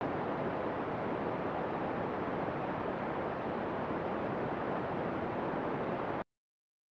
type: band-pass noise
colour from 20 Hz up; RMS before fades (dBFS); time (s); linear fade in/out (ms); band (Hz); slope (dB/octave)
white; -35; 0.01-6.22; 0; 130 to 790; 12
effects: low-pass 3000 Hz 12 dB/octave + Opus 48 kbps